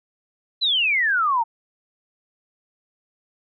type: exponential sweep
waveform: sine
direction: down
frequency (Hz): 4097 to 880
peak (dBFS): -17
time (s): 0.61-1.44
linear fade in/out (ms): 20
effects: none